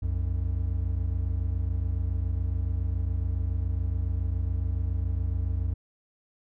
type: tone pair together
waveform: triangle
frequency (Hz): 63.1 / 90.25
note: B1 / F#2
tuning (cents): +38 / -43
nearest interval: tritone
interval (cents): 619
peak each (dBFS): -26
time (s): 0.02-5.74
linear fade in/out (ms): 10
effects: none